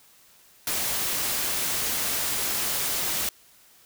white noise, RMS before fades -27 dBFS, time 0.67-3.29 s, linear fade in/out 2 ms, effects white hiss -56 dBFS RMS until 3.85 s

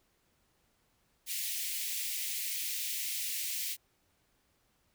white high-pass noise, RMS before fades -36 dBFS, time 1.26-3.77 s, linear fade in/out 50 ms, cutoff 2000 Hz, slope 48 dB/octave, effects pink hiss -73 dBFS RMS until 4.94 s

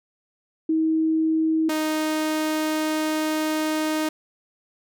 sine / sawtooth tone pair in turn, 318.7 / 310.7 Hz, D#4 / D#4, +42 / -2 cents, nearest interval unison, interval 44 cents, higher first, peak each -18 dBFS, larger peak neither, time 0.69-1.69 / 1.69-4.09 s, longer second, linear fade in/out 5 ms, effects none

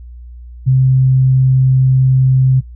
sine tone, 130.81 Hz, C3, in tune, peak -7 dBFS, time 0.66-2.61 s, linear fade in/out 20 ms, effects noise-tail reverb RT60 0.1 s tail -18 dB re dry + added 60 Hz sine -30 dBFS peak until 2.75 s

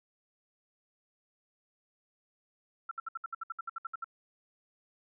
sine tone bursts, 1347 Hz, E6, 37 cents sharp, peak -34 dBFS, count 14, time 2.89-4.044 s, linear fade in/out 5 ms, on 23 ms, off 64 ms, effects none

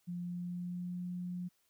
sine tone with pitch glide, 175.6 to 178.46 Hz, F3 to F3, +10 to +38 cents, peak -37 dBFS, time 0.07-1.49 s, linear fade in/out 20 ms, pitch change +28 cents, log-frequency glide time 0.18-1.02 s, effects white hiss -75 dBFS RMS until 1.69 s

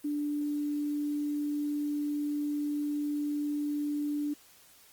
sine tone with quantisation, 293.6 Hz, D4, in tune, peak -29 dBFS, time 0.04-4.34 s, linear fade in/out 10 ms, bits 9, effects white hiss -58 dBFS RMS until 4.92 s + Opus 24 kbps

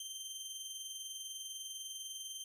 20% pulse tone with tremolo, 3136 Hz, G7, in tune, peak -36 dBFS, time 0-2.44 s, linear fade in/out 2 ms, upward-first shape sine, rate 20 Hz, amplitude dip 45%, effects none

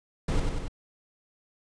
brown noise with echo, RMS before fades -25 dBFS, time 0.28-0.4 s, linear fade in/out 5 ms, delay 94 ms, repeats 3, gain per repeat -3 dB, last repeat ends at 0.682 s, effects resampled to 22050 Hz

